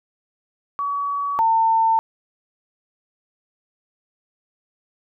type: tone pair in turn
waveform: sine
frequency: 1134 / 900.1 Hz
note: C#6 / A5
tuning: +39 / +39 cents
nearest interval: major third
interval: 400 cents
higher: first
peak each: -21 / -14 dBFS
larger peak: second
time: 0.79-1.39 / 1.39-1.99 s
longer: neither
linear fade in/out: 0 ms
effects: none